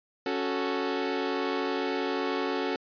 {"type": "chord", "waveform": "sawtooth", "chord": "F# minor", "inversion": "second", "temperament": "equal", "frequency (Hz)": [277.2, 370, 440], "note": ["C#4", "F#4", "A4"], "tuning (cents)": [0, 0, 0], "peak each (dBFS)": -28, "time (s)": [0.26, 2.76], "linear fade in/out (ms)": 2, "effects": ["resampled to 11025 Hz"]}